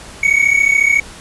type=tone pair together; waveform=triangle; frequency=2217 / 2251 Hz; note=C#7 / C#7; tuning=0 / +26 cents; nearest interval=unison; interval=26 cents; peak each=-11 dBFS; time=0.23-1 s; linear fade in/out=5 ms; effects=pink hiss -35 dBFS RMS until 1.2 s + resampled to 24000 Hz